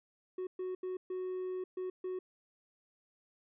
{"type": "tone bursts at uneven times", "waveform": "triangle", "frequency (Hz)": 369.3, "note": "F#4", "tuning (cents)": -3, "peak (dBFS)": -33, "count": 6, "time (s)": [[0.38, 0.47], [0.59, 0.75], [0.83, 0.97], [1.1, 1.64], [1.77, 1.9], [2.04, 2.19]], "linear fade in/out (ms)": 5, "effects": ["tanh soft clip ceiling -29 dBFS", "resampled to 8000 Hz"]}